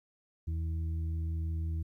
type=harmonic tone; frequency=81.3 Hz; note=E2; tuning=23 cents flat; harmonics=1 / 2 / 4; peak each=-31 / -44 / -50 dBFS; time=0.47-1.83 s; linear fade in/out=10 ms; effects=12-bit